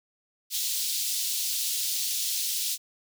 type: high-pass noise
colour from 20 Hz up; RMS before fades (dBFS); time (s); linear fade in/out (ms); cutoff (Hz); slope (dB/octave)
pink; -29; 0.5-2.78; 50; 3600; 24
effects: none